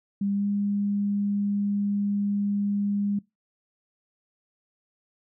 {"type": "tone with pitch glide", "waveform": "sine", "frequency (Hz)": [200, 202.7], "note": ["G3", "G#3"], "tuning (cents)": [35, -42], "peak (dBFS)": -23, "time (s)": [0.21, 3.19], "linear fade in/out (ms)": 5, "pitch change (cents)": 23, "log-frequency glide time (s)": [0.33, 0.46], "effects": ["noise-tail reverb RT60 0.2 s tail -22 dB re dry"]}